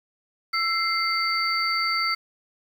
sine tone cluster, 1334 / 2094 / 4585 Hz, E6 / C7 / D8, +20 / +1 / -42 cents, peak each -26 dBFS, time 0.53-2.15 s, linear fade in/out 10 ms, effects 8-bit

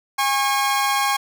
sawtooth tone pair together, 814.3 / 1091 Hz, G#5 / C#6, -34 / -28 cents, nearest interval perfect fourth, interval 506 cents, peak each -17 dBFS, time 0.18-1.17 s, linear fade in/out 10 ms, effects none

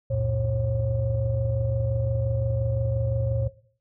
sine tone cluster, 69.4 / 89.3 / 115.1 / 541 Hz, C#2 / F2 / A#2 / C#5, +3 / +39 / -22 / -42 cents, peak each -32 / -30 / -24 / -27 dBFS, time 0.1-3.48 s, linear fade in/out 10 ms, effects noise-tail reverb RT60 0.5 s tail -17 dB re dry + tanh soft clip ceiling -14 dBFS

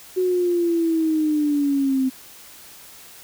sine linear sweep, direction down, 370.6 to 258.5 Hz, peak -17 dBFS, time 0.16-2.1 s, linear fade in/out 20 ms, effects white hiss -44 dBFS RMS until 3.23 s

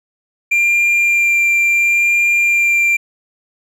triangle tone with vibrato, 2382 Hz, D7, 24 cents sharp, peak -9 dBFS, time 0.51-2.97 s, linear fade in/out 10 ms, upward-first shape sine, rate 0.72 Hz, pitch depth 9 cents each way, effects none

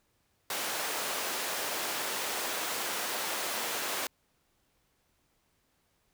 pink high-pass noise, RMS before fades -34 dBFS, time 0.5-4.07 s, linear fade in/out 2 ms, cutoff 490 Hz, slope 12 dB/octave, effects pink hiss -73 dBFS RMS until 6.13 s

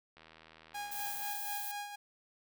click train, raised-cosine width 0.3 ms, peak -39 dBFS, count 91, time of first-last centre 0.17-1.295 s, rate 80 Hz
sawtooth tone with tremolo, 820 Hz, G#5, 22 cents flat, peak -34 dBFS, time 0.74-1.96 s, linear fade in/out 10 ms, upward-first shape sine, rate 4.1 Hz, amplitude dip 55%
violet noise, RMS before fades -41 dBFS, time 0.91-1.72 s, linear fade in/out 10 ms
effects none

